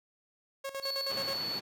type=tone with tremolo; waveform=sawtooth; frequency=546 Hz; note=C#5; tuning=26 cents flat; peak=-31 dBFS; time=0.64-1.38 s; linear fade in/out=10 ms; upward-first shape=square; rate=9.4 Hz; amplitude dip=75%
type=tone; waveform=triangle; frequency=4435 Hz; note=C#8; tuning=in tune; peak=-32 dBFS; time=0.82-1.6 s; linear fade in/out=20 ms
type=band-pass noise; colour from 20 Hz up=pink; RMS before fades=-43 dBFS; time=1.09-1.61 s; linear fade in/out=20 ms; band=150 to 4500 Hz; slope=12 dB/octave
effects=none